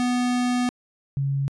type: tone pair in turn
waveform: square / sine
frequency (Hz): 246.9 / 138.3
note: B3 / C#3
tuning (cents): 0 / -4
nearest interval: minor seventh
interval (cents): 1004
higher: first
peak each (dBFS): -21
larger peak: neither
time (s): 0-0.69 / 1.17-1.48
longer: first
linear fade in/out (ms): 0
effects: resampled to 22050 Hz